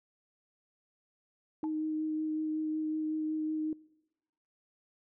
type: tone with vibrato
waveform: sine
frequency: 311.1 Hz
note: D#4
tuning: in tune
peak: -31 dBFS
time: 1.63-3.73 s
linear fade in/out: 2 ms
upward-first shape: sine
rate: 5.4 Hz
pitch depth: 11 cents each way
type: tone with exponential decay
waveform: sine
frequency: 866 Hz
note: A5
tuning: 28 cents flat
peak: -36 dBFS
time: 1.64-1.72 s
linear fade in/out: 0 ms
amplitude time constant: 16 ms
effects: noise-tail reverb RT60 1.0 s tail -23 dB re dry